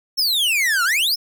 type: exponential two-way sweep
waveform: 45% pulse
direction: down then up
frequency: 5500 to 1339 to 5480 Hz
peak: -16 dBFS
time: 0.17-1.16 s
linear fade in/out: 20 ms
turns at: 0.84 s
effects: none